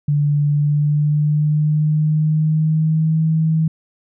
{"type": "tone with pitch glide", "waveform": "sine", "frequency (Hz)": [146.2, 159.43], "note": ["D3", "D#3"], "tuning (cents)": [-7, 43], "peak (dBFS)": -13, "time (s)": [0.08, 3.68], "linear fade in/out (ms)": 5, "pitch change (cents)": 150, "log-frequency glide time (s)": [0.49, 3.22], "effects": []}